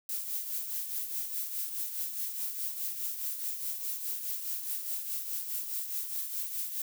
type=noise with tremolo; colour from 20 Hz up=violet; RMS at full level=-33 dBFS; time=0.09-6.82 s; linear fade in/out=2 ms; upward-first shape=triangle; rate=4.8 Hz; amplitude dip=60%; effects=none